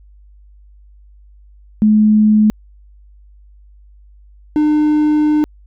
sine / triangle tone pair in turn, 213.6 / 302.1 Hz, G#3 / D4, +49 / +49 cents, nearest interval tritone, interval 600 cents, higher second, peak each -7 / -8 dBFS, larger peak first, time 1.82-2.5 / 4.56-5.44 s, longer second, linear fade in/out 0 ms, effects added 50 Hz sine -41 dBFS peak until 5.66 s

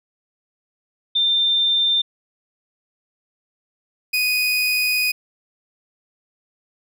sine / 30% pulse tone pair in turn, 3590 / 2489 Hz, A7 / D#7, +34 / 0 cents, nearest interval tritone, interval 634 cents, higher first, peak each -15 dBFS, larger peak neither, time 1.15-2.02 / 4.13-5.12 s, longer second, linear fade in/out 10 ms, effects none

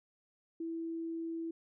sine tone, 329.6 Hz, E4, in tune, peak -36 dBFS, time 0.6-1.51 s, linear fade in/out 5 ms, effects none

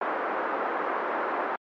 white band-pass noise, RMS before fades -29 dBFS, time 0.01-1.56 s, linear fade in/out 5 ms, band 310 to 1400 Hz, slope 24 dB/octave, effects MP3 48 kbps

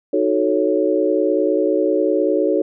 sine chord, D# half-diminished seventh, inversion none, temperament equal, 311.1 / 370 / 440 / 554.4 Hz, D#4 / F#4 / A4 / C#5, 0 / 0 / 0 / 0 cents, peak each -20 dBFS, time 0.13-2.62 s, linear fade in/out 5 ms, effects none

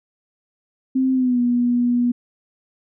sine tone with pitch glide, 261.6 to 242.7 Hz, C4 to B3, 0 to -30 cents, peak -15 dBFS, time 0.95-2.12 s, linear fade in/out 10 ms, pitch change -130 cents, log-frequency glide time 1.13-1.4 s, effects none

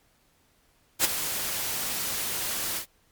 white noise with ADSR envelope, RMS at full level -19 dBFS, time 0.99-2.86 s, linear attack 55 ms, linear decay 15 ms, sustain -11 dB, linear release 94 ms, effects pink hiss -65 dBFS RMS until 3.11 s + MP3 96 kbps

